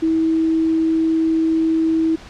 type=tone; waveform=sine; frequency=322.9 Hz; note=E4; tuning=36 cents flat; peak=-14 dBFS; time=0.02-2.16 s; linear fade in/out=10 ms; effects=pink hiss -40 dBFS RMS until 2.29 s + low-pass 5000 Hz 12 dB/octave